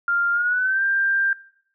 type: tone with pitch glide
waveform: sine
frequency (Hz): 1396.9 to 1586.2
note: F6 to G6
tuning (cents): 0 to +20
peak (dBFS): -18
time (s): 0.08-1.33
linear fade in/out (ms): 2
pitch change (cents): +220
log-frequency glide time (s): 0.32-0.83
effects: noise-tail reverb RT60 0.6 s tail -19 dB re dry